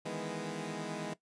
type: chord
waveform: 15% pulse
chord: E major seventh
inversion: third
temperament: equal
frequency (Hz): 155.56 / 164.81 / 207.7 / 246.9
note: D#3 / E3 / G#3 / B3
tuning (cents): 0 / 0 / 0 / 0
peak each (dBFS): -38 / -36 / -35 / -38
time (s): 0.05-1.14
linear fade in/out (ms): 10
effects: noise-tail reverb RT60 0.1 s tail -17 dB re dry + resampled to 22050 Hz